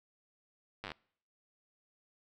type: slowing click train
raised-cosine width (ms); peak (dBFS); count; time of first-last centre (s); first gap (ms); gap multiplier
0.3; -25; 8; 0.84-0.918; 9; 1.07
effects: noise-tail reverb RT60 0.6 s tail -25 dB re dry